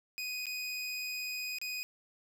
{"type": "tone with dropouts", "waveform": "25% pulse", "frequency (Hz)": 2494, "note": "D#7", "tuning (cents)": 3, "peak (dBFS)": -32, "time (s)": [0.18, 1.83], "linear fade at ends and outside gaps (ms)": 0, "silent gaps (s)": [[0.457, 0.467], [1.585, 1.615]], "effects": []}